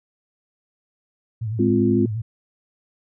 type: tone with vibrato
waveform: sine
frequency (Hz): 110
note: A2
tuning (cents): 0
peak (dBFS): -23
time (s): 1.41-2.22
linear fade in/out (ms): 10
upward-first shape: sine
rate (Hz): 9.4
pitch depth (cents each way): 91
type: chord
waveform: sine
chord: F minor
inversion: first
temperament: just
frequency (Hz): 209.5 / 261.9 / 349.2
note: Ab3 / C4 / F4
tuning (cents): +15 / +2 / 0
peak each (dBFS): -20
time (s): 1.59-2.06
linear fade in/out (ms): 5
effects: none